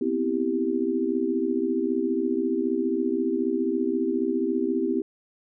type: chord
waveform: sine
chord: C major seventh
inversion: third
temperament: equal with one note detuned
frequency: 246.9 / 261.6 / 328.1 / 392 Hz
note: B3 / C4 / E4 / G4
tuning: 0 / 0 / -8 / 0 cents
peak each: -30 / -28 / -27 / -27 dBFS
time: 0.01-5.02 s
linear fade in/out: 5 ms
effects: none